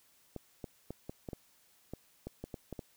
clicks, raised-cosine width 2 ms, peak -27 dBFS, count 12, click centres 0.363 / 0.642 / 0.906 / 1.095 / 1.288 / 1.332 / 1.936 / 2.27 / 2.44 / 2.542 / 2.727 / 2.792 s, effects white hiss -67 dBFS RMS until 2.96 s

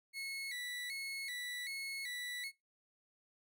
30% pulse tone with vibrato, 2070 Hz, C7, 19 cents flat, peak -38 dBFS, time 0.13-2.52 s, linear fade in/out 50 ms, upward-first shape square, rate 1.3 Hz, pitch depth 92 cents each way, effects noise-tail reverb RT60 0.2 s tail -22 dB re dry

